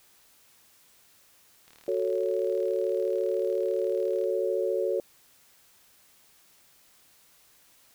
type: click train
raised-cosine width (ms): 0.2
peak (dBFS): -36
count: 98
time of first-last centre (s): 1.68-4.239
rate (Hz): 37.9
type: chord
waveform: sine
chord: F# minor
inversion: none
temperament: just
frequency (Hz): 370 / 444 / 555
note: F#4 / A4 / C#5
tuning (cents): 0 / +16 / +2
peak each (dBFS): -29 / -29 / -29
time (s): 1.88-5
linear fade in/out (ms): 2
effects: white hiss -60 dBFS RMS until 7.94 s